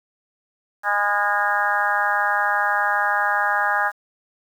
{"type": "harmonic tone with a mistuned harmonic", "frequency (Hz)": 205.1, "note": "G#3", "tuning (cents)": -21, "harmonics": [3, 4, 5, 6, 7, 8, 9], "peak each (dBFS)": [-31, -23, -28, -26, -26, -22, -32], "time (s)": [0.83, 3.92], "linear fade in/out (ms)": 50, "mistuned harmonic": 5, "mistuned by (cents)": -21, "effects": ["8-bit"]}